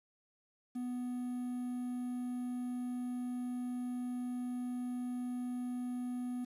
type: tone with quantisation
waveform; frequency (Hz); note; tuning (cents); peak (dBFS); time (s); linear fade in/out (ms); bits
triangle; 247.4; B3; +3; -34; 0.75-6.45; 10; 10
effects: resampled to 32000 Hz

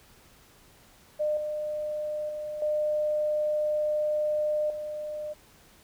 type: tone with level steps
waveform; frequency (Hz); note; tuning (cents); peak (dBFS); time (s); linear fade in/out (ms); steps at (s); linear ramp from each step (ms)
sine; 604; D5; +48; -24 / -29 / -32 / -24 / -32; 1.19-5.34; 20; 1.37 / 2.29 / 2.62 / 4.7; 2
effects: pink hiss -57 dBFS RMS until 5.83 s

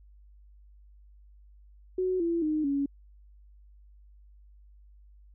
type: tone with pitch steps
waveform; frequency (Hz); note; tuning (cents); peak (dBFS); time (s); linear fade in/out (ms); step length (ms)
sine; 370 / 337.3 / 307.6 / 280.4; F#4 / E4 / D#4 / C#4; 0 / +40 / -20 / +20; -25; 1.98-2.86; 5; 220
effects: added 50 Hz sine -52 dBFS peak until 5.34 s

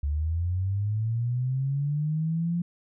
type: linear sweep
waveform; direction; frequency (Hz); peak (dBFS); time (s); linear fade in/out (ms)
sine; up; 70.1 to 174.61; -24; 0.03-2.62; 5
effects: none

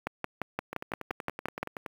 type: two click trains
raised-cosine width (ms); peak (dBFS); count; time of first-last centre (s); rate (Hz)
0.5; -15 / -21; 10 / 13; 0.07-1.63 / 0.73-1.862; 5.77 / 10.6
effects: high-pass 80 Hz 12 dB/octave + 7-bit

